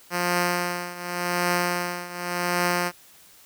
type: tone with tremolo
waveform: 5% pulse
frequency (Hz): 176.4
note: F3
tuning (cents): +18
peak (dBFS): -9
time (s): 0.1-2.92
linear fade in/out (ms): 50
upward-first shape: triangle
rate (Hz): 0.88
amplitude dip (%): 85
effects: white hiss -52 dBFS RMS until 3.45 s

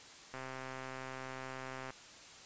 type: click train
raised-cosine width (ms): 0.5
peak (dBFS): -29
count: 206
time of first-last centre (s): 0.34-1.905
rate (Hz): 131
effects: white hiss -54 dBFS RMS until 2.45 s + resampled to 16000 Hz

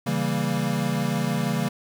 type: chord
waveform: square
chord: C# diminished seventh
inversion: none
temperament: equal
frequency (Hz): 138.59 / 164.81 / 196 / 233.1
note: C#3 / E3 / G3 / Bb3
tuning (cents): 0 / 0 / 0 / 0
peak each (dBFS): -29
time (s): 0.06-1.69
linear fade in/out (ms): 10
effects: 9-bit

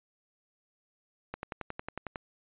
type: click train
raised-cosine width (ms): 0.5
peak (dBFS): -21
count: 10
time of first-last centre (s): 1.34-2.158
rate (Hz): 11
effects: resampled to 8000 Hz

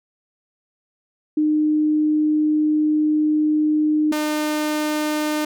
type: tone pair in turn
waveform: sine / sawtooth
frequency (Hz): 305 / 303.2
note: D#4 / D#4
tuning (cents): -34 / -45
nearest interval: unison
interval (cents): 11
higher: first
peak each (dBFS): -15 / -16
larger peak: first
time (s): 1.37-4.12 / 4.12-5.45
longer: first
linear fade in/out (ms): 5
effects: none

